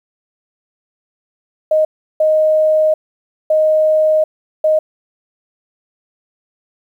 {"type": "tone bursts at uneven times", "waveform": "sine", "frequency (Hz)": 622.3, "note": "D#5", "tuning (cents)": 0, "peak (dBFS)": -9, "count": 4, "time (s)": [[1.71, 1.85], [2.2, 2.94], [3.5, 4.24], [4.64, 4.79]], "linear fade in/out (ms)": 5, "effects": ["8-bit"]}